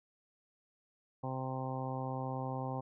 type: harmonic tone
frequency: 130.81 Hz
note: C3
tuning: in tune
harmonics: 1 / 2 / 3 / 4 / 5 / 6 / 7 / 8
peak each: -39 / -43 / -49 / -44 / -49 / -43 / -46 / -48 dBFS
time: 1.23-2.81 s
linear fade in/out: 10 ms
effects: none